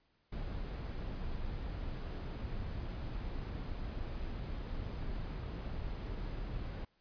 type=noise; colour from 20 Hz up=brown; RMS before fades=-40 dBFS; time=0.32-6.85 s; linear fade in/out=5 ms; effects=pink hiss -75 dBFS RMS until 7 s + resampled to 11025 Hz